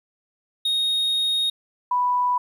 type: tone pair in turn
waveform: triangle / sine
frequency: 3729 / 987.7 Hz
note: A#7 / B5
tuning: 0 / 0 cents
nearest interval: octave + major seventh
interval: 2300 cents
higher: first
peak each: -18 dBFS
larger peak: neither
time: 0.65-1.5 / 1.91-2.38 s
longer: first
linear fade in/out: 5 ms
effects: 10-bit